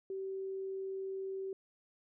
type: tone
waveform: sine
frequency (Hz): 384.7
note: G4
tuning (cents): -33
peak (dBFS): -37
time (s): 0.1-1.53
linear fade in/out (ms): 2
effects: none